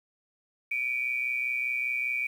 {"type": "tone pair together", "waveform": "sine", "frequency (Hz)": [2300, 2425], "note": ["D7", "D#7"], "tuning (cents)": [-37, -45], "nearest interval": "minor second", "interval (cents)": 92, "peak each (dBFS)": [-29, -31], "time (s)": [0.71, 2.27], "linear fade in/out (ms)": 5, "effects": ["9-bit"]}